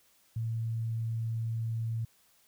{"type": "tone", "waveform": "sine", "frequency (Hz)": 113.6, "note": "A#2", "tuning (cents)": -44, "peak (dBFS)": -30, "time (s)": [0.36, 2.05], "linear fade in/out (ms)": 5, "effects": ["white hiss -66 dBFS RMS until 2.47 s"]}